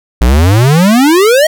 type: exponential sweep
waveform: square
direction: up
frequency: 55 to 647 Hz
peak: -5 dBFS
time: 0.21-1.47 s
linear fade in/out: 5 ms
effects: none